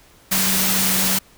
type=tone in noise; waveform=sine; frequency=189.7 Hz; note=F#3; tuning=43 cents sharp; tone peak=-25 dBFS; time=0.31-1.19 s; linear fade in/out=10 ms; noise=white; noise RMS=-19 dBFS; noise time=0.31-1.19 s; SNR=-9 dB; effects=pink hiss -51 dBFS RMS until 1.37 s